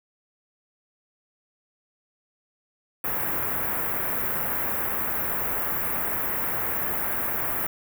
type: band-stop noise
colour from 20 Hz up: white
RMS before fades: -27 dBFS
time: 3.04-7.67 s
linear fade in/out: 5 ms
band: 1900 to 14000 Hz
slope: 24 dB/octave
effects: none